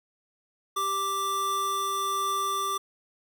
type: tone pair together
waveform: square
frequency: 392 / 1174.7 Hz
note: G4 / D6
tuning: 0 / 0 cents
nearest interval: octave + perfect fifth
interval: 1900 cents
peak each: -38 / -27 dBFS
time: 0.76-2.78 s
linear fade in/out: 10 ms
effects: none